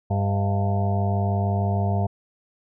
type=harmonic tone with a mistuned harmonic; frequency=99.3 Hz; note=G2; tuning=23 cents sharp; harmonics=1 / 2 / 4 / 5 / 6 / 7 / 8 / 9; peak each=-21 / -28 / -34 / -39 / -35 / -29 / -41 / -36 dBFS; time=0.1-2.07 s; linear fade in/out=10 ms; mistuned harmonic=6; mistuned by=+93 cents; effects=none